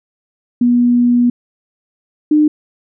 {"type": "tone pair in turn", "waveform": "sine", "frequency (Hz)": [242.4, 302.4], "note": ["B3", "D#4"], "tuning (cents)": [-32, -49], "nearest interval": "major third", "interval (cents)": 383, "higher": "second", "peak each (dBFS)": [-8, -7], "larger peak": "second", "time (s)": [[0.61, 1.3], [2.31, 2.48]], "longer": "first", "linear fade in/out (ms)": 5, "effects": []}